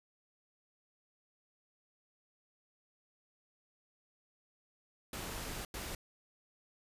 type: noise bursts at uneven times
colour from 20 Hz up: pink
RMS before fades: -42 dBFS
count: 2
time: 5.13-5.65 / 5.74-5.95 s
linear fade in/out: 2 ms
effects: resampled to 32000 Hz